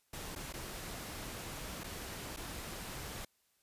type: noise with dropouts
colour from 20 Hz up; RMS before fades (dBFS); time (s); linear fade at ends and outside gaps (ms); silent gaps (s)
pink; -44; 0.13-3.25; 5; 0.352-0.359 / 0.527-0.537 / 1.836-1.841 / 2.364-2.37
effects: white hiss -75 dBFS RMS until 3.62 s + resampled to 32000 Hz